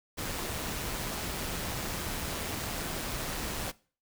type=noise with amplitude modulation; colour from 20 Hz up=pink; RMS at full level=-34 dBFS; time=0.17-3.72 s; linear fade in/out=20 ms; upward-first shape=sine; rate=154 Hz; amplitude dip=30%; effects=noise-tail reverb RT60 0.4 s tail -21 dB re dry